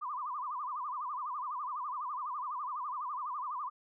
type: tone with vibrato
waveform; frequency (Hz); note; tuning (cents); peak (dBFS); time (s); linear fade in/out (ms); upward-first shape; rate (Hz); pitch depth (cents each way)
sine; 1096; C#6; -20; -35; 0.01-3.7; 20; sine; 12; 200
effects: none